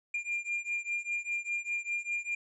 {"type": "beating tone pair", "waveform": "triangle", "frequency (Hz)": [2399, 2404], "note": ["D7", "D7"], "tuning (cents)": [36, 40], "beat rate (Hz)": 5, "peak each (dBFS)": [-33, -34], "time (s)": [0.14, 2.35], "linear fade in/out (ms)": 5, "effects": ["resampled to 24000 Hz"]}